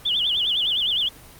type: tone with vibrato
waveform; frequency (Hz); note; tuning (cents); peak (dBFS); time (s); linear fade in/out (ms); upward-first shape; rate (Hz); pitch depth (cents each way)
sine; 3200; G7; +35; -19; 0.05-1.09; 10; sine; 9.8; 190
effects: pink hiss -45 dBFS RMS until 1.39 s + Opus 32 kbps